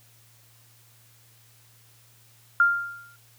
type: tone with exponential decay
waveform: sine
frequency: 1396.9 Hz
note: F6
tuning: in tune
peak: -13 dBFS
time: 2.6-3.16 s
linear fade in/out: 2 ms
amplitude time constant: 120 ms
effects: added 115 Hz sine -58 dBFS peak until 3.38 s + white hiss -58 dBFS RMS until 3.38 s